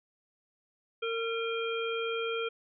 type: harmonic tone with a mistuned harmonic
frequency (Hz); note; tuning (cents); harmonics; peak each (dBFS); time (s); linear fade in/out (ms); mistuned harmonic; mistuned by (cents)
457.4; A#4; -33; 1 / 3 / 5 / 7; -32 / -37 / -39 / -40; 1.02-2.49; 10; 5; +89
effects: none